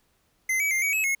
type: tone with pitch steps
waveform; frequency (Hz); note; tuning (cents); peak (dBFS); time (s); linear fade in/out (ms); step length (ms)
square; 2064 / 2279 / 2104 / 2259 / 2576 / 2172; C7 / C#7 / C7 / C#7 / E7 / C#7; -24 / +47 / +9 / +32 / -41 / -36; -23; 0.49-1.15; 5; 110
effects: pink hiss -68 dBFS RMS until 1.2 s